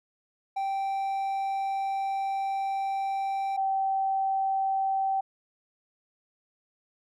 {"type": "tone pair in turn", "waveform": ["triangle", "sine"], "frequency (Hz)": [781, 774.3], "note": ["G5", "G5"], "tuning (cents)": [-7, -22], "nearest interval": "unison", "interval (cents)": 15, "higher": "first", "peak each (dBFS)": [-25, -24], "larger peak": "second", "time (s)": [[0.56, 3.57], [3.57, 5.21]], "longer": "first", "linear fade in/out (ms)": 10, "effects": []}